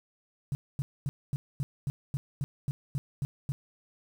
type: tone bursts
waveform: sine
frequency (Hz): 138.5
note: C#3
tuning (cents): -1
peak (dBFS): -27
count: 12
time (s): 0.52-3.52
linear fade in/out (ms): 0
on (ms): 30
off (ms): 240
effects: 9-bit